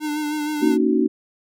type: tone with vibrato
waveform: square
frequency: 300.8 Hz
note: D4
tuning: 42 cents sharp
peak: -23 dBFS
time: 0-0.78 s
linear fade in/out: 50 ms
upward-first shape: sine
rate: 6.4 Hz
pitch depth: 31 cents each way
type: chord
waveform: sine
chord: D# minor seventh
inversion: second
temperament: just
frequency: 233.3 / 280 / 311.1 / 373.4 Hz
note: A#3 / C#4 / D#4 / F#4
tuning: +2 / +18 / 0 / +16 cents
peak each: -21 dBFS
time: 0.61-1.08 s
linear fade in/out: 20 ms
effects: none